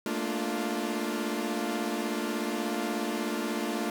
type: chord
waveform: sawtooth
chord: Bb major seventh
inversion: third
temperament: equal with one note detuned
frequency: 216.6 / 233.1 / 293.7 / 349.2 Hz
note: A3 / Bb3 / D4 / F4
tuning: -27 / 0 / 0 / 0 cents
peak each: -31 dBFS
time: 0.06-3.9 s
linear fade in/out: 2 ms
effects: none